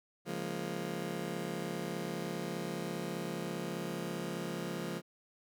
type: chord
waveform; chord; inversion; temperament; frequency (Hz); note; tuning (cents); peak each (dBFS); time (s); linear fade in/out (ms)
20% pulse; Bb minor seventh; first; just; 139.85 / 174.81 / 209.8 / 233.1; Db3 / F3 / Ab3 / Bb3; +16 / +2 / +18 / 0; -40 / -34 / -39 / -39; 0.25-5.02; 50
effects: none